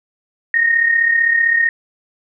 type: tone pair together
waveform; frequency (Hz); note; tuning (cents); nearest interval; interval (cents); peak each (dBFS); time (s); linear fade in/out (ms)
sine; 1849 / 1884.6; A#6 / A#6; -15 / +18; unison; 33; -12 / -19; 0.54-1.69; 2
effects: none